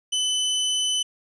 sawtooth tone, 3016 Hz, F#7, 32 cents sharp, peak -18 dBFS, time 0.12-1.03 s, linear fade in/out 10 ms, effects resampled to 22050 Hz

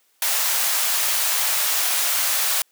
white high-pass noise, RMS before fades -21 dBFS, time 0.22-2.62 s, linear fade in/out 2 ms, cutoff 590 Hz, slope 24 dB/octave, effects white hiss -63 dBFS RMS until 2.71 s + high-pass 300 Hz 12 dB/octave

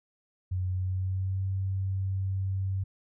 sine tone with pitch glide, 92 to 95.85 Hz, F#2 to G2, -9 to -38 cents, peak -27 dBFS, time 0.51-2.84 s, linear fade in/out 10 ms, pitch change +71 cents, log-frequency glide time 0.69-1.45 s, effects none

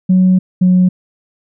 sine tone pair in turn, 185 / 182.56 Hz, F#3 / F#3, 0 / -23 cents, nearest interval unison, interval 23 cents, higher first, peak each -5 dBFS, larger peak neither, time 0.09-0.39 / 0.61-0.89 s, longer first, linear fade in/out 10 ms, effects tanh soft clip ceiling -3 dBFS

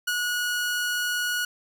sawtooth tone with ADSR envelope, 1457 Hz, F#6, 27 cents flat, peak -19 dBFS, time 0.07-1.45 s, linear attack 10 ms, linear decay 39 ms, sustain -2 dB, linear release 4 ms, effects none

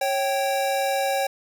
square tone pair together, 550 / 778.4 Hz, C#5 / G5, -14 / -12 cents, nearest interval tritone, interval 602 cents, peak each -25 dBFS, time 0.01-1.27 s, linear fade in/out 5 ms, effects none

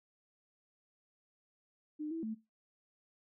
sine tone with pitch steps, 302.9 / 327 / 220.1 Hz, D#4 / E4 / A3, -46 / -14 / +1 cents, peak -36 dBFS, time 1.99-2.35 s, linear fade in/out 20 ms, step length 120 ms, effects noise-tail reverb RT60 0.2 s tail -17 dB re dry

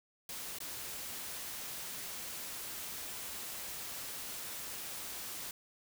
white noise with dropouts, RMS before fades -43 dBFS, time 0.29-5.51 s, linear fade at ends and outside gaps 2 ms, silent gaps 0.586-0.603 s, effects none

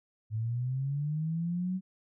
sine linear sweep, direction up, 106.4 to 189.4 Hz, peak -29 dBFS, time 0.3-1.81 s, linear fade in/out 50 ms, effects none

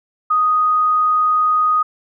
sine tone, 1245 Hz, D#6, 1 cent sharp, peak -12 dBFS, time 0.3-1.83 s, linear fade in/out 10 ms, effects none

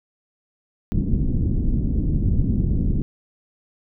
pink low-pass noise, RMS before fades -20 dBFS, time 0.92-3.02 s, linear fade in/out 0 ms, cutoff 270 Hz, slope 24 dB/octave, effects none

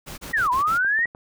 pink noise bursts, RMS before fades -36 dBFS, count 5, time 0.06-0.784 s, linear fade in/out 20 ms, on 120 ms, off 31 ms
sine linear two-way sweep, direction down then up, 1933 to 960 to 1933 Hz, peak -18 dBFS, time 0.33-1.06 s, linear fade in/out 10 ms, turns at 0.51 s
clicks, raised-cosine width 1 ms, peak -27 dBFS, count 4, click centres 0.848 / 0.991 / 1.056 / 1.149 s
effects none

